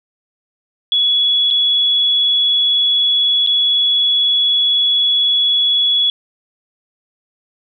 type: tone with dropouts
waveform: sine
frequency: 3381 Hz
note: G#7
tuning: 30 cents sharp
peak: -11 dBFS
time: 0.92-6.1 s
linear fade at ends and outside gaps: 1 ms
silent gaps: 1.504-1.509 / 3.464-3.472 s
effects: none